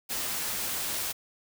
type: noise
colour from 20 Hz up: white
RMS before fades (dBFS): -32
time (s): 0.09-1.13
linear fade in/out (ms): 20
effects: none